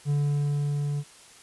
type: tone with level ramp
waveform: triangle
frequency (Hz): 144.8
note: D3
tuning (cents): -24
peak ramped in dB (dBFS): -19 to -24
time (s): 0.05-1.04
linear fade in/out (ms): 50
effects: white hiss -51 dBFS RMS until 1.42 s + resampled to 24000 Hz